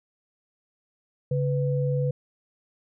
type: tone pair together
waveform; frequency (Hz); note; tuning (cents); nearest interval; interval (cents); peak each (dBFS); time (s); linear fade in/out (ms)
sine; 140 / 498; C#3 / B4; +18 / +14; octave + minor seventh; 2196; -23 / -28; 1.31-2.11; 5
effects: none